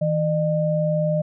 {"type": "tone pair together", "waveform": "sine", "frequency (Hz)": [160.51, 606], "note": ["E3", "D#5"], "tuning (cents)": [-46, -46], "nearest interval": "octave + major seventh", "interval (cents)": 2300, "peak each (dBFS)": -21, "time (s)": [0.01, 1.22], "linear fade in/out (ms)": 10, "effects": []}